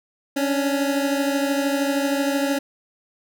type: beating tone pair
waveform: 25% pulse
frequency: 277.2 / 290.2 Hz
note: C#4 / D4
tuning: 0 / -21 cents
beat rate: 13 Hz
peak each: -17 / -23 dBFS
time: 0.36-2.59 s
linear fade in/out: 10 ms
effects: none